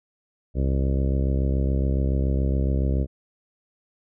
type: harmonic tone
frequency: 67.1 Hz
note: C2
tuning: 44 cents sharp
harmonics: 1 / 2 / 3 / 4 / 5 / 6 / 7 / 8 / 9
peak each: -21 / -27 / -31 / -33 / -35 / -37 / -38 / -39 / -40 dBFS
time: 0.54-3.07 s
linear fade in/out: 50 ms
effects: none